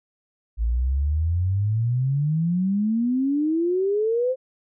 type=exponential sweep; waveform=sine; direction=up; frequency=54.1 to 527 Hz; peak=-19 dBFS; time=0.57-4.36 s; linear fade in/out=50 ms; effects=none